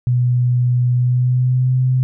sine tone with pitch glide, 123.47 to 128.49 Hz, B2 to C3, 0 to -31 cents, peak -12 dBFS, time 0.07-2.03 s, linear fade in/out 0 ms, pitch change +69 cents, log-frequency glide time 0.94-1.79 s, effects none

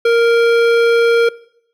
sine tone with hard clipping, 466.2 Hz, A#4, in tune, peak -11 dBFS, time 0.05-1.29 s, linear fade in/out 5 ms, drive 14 dB, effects noise-tail reverb RT60 0.7 s tail -21 dB re dry

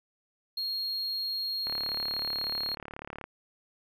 triangle tone, 4265 Hz, C8, 32 cents sharp, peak -29 dBFS, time 0.57-2.75 s, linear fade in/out 5 ms
click train, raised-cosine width 0.5 ms, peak -24 dBFS, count 58, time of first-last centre 1.67-3.24 s, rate 36.3 Hz
effects none

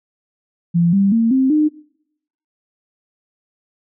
sine tone with pitch steps, 170.8 / 197.33 / 228 / 263.4 / 304.3 Hz, F3 / G3 / A#3 / C4 / D#4, -38 / +12 / -38 / +12 / -38 cents, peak -11 dBFS, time 0.74-1.69 s, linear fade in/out 20 ms, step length 190 ms, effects noise-tail reverb RT60 0.8 s tail -24 dB re dry

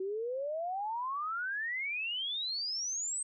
sine exponential sweep, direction up, 370 to 8400 Hz, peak -33 dBFS, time 0-3.23 s, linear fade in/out 5 ms, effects none

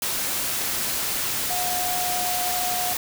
sine tone in noise, 722 Hz, F#5, 43 cents flat, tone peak -27 dBFS, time 1.5-2.93 s, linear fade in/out 2 ms, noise white, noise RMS -26 dBFS, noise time 0.02-2.97 s, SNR -4 dB, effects none

